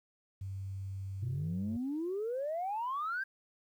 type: tone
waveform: sine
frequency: 96.6 Hz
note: G2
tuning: 25 cents flat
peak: -37 dBFS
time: 0.41-1.77 s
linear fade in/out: 5 ms
type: exponential sweep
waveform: sine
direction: up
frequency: 116.54 to 1617 Hz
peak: -32 dBFS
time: 1.22-3.24 s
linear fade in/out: 10 ms
effects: tanh soft clip ceiling -29 dBFS + 11-bit